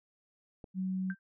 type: click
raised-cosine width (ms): 2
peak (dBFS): -33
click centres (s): 0.642
type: tone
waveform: sine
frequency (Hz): 187.5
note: F#3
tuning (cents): +23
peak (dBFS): -31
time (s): 0.74-1.15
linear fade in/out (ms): 50
type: tone with exponential decay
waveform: sine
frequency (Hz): 1568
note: G6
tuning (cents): 0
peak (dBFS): -35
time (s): 1.1-1.19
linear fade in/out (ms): 1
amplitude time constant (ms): 19
effects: none